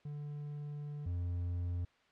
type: tone pair in turn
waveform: triangle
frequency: 146.83 / 87.77 Hz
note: D3 / F2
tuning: 0 / +9 cents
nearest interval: major sixth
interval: 891 cents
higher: first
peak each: -38 / -32 dBFS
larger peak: second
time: 0.05-1.06 / 1.06-1.85 s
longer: first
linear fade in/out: 5 ms
effects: white hiss -69 dBFS RMS until 2.11 s + low-pass 3000 Hz 12 dB/octave